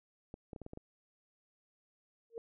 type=clicks; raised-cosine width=2 ms; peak=-32 dBFS; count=7; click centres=0.341 / 0.532 / 0.562 / 0.617 / 0.664 / 0.734 / 0.774 s
type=tone with exponential growth; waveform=sine; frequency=460 Hz; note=A#4; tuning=23 cents flat; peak=-35 dBFS; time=2.3-2.38 s; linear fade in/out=1 ms; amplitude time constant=17 ms
effects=none